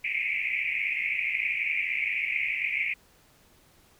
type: band-pass noise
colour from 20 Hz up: white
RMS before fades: -29 dBFS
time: 0.04-2.94 s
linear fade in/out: 5 ms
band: 2100 to 2500 Hz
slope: 96 dB/octave
effects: pink hiss -60 dBFS RMS until 3.99 s